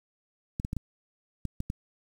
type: clicks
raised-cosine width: 5 ms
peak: -19 dBFS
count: 7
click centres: 0.599 / 0.649 / 0.731 / 0.767 / 1.453 / 1.604 / 1.701 s
effects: 8-bit